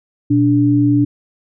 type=tone pair together; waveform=sine; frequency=121 / 290.9 Hz; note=B2 / D4; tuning=-35 / -16 cents; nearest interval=octave + minor third; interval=1519 cents; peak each=-15 / -11 dBFS; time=0.3-1.05 s; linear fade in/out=10 ms; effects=none